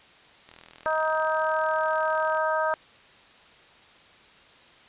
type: click train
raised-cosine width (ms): 0.2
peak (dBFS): -29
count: 78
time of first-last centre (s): 0.49-2.373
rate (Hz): 40.9
type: harmonic tone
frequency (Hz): 314.3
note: D#4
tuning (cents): +18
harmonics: 2 / 3 / 4 / 5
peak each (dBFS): -26 / -28 / -29 / -30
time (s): 0.86-2.74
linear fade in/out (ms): 0
effects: white hiss -53 dBFS RMS until 4.88 s + resampled to 8000 Hz